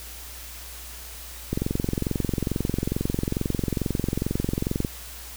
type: click train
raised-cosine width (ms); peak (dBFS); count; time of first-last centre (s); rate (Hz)
3; -11; 75; 1.53-4.848; 22.3
effects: added 60 Hz sine -42 dBFS peak until 5.36 s + white hiss -41 dBFS RMS until 5.36 s